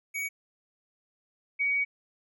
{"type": "tone pair in turn", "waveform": ["square", "sine"], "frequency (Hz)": [2255, 2255], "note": ["C#7", "C#7"], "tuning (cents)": [29, 29], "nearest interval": "unison", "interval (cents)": 0, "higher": "neither", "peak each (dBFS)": [-31, -24], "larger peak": "second", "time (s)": [[0.14, 0.29], [1.59, 1.85]], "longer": "second", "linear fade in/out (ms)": 20, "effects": []}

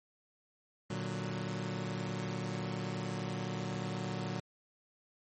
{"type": "chord", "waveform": "sawtooth", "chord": "Bb augmented", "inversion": "none", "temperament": "equal with one note detuned", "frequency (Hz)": [116.54, 148.02, 185], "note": ["Bb2", "D3", "F#3"], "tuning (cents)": [0, 14, 0], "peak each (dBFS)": [-36, -37, -35], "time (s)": [0.9, 4.4], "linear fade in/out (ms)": 5, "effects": ["MP3 32 kbps"]}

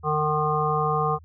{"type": "harmonic tone", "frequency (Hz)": 152.1, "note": "D#3", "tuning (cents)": -39, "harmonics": [1, 3, 5, 7, 8], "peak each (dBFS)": [-27, -27, -27, -27, -27], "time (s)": [0.03, 1.19], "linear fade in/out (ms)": 50, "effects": ["added 82 Hz sine -46 dBFS peak until 1.24 s"]}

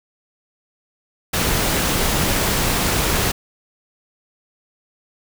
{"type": "noise", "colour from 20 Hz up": "pink", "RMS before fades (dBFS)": -19, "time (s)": [1.33, 3.32], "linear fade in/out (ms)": 10, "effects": []}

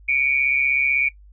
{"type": "tone pair together", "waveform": "sine", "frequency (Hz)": [2259, 2395], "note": ["C#7", "D7"], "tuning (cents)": [32, 33], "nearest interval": "minor second", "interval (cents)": 101, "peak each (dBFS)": -20, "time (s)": [0.08, 1.09], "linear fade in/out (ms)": 10, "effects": ["noise-tail reverb RT60 0.1 s tail -17 dB re dry", "added 50 Hz sine -44 dBFS peak until 1.32 s"]}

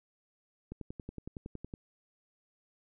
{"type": "click train", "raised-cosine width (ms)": 3, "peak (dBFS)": -28, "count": 12, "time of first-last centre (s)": [0.72, 1.739], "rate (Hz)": 10.8, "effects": []}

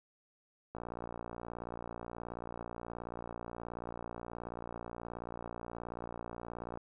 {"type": "click train", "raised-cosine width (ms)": 1, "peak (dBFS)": -28, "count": 354, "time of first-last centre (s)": [0.75, 6.774], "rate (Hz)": 58.6, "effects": []}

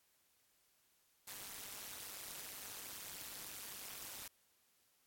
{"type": "noise with amplitude modulation", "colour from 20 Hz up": "white", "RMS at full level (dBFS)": -45, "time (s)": [1.27, 4.28], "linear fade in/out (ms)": 5, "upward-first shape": "sine", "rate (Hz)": 201, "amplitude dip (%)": 95, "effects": ["white hiss -75 dBFS RMS until 5.06 s", "AAC 64 kbps"]}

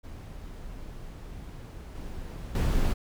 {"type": "noise with level steps", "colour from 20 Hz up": "brown", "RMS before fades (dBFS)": [-41, -38, -25], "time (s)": [0.03, 2.94], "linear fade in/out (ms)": 20, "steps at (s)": [1.95, 2.55], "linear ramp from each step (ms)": 2, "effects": []}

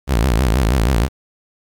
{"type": "tone with vibrato", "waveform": "sawtooth", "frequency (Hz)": 60.3, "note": "B1", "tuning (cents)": -41, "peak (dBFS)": -9, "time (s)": [0.07, 1.09], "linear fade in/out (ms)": 50, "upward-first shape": "sine", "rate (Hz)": 6.3, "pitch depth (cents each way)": 240, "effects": ["8-bit"]}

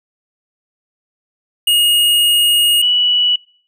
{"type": "tone pair in turn", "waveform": ["square", "sine"], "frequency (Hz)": [2867, 2946], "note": ["F7", "F#7"], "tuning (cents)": [45, -8], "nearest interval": "unison", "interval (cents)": 47, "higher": "second", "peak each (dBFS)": -10, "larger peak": "neither", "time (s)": [[1.67, 2.82], [2.82, 3.36]], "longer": "first", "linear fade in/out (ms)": 5, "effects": ["noise-tail reverb RT60 0.5 s tail -25 dB re dry"]}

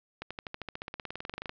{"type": "accelerating click train", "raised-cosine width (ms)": 0.3, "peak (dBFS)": -21, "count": 23, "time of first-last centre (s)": [0.22, 1.494], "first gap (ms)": 86, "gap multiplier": 0.96, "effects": ["low-pass 5000 Hz 12 dB/octave"]}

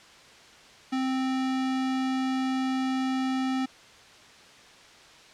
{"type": "tone", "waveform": "square", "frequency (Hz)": 261.6, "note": "C4", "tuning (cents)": 0, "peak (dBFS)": -26, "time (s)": [0.92, 3.66], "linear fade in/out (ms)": 10, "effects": ["white hiss -51 dBFS RMS until 5.33 s", "low-pass 5000 Hz 12 dB/octave"]}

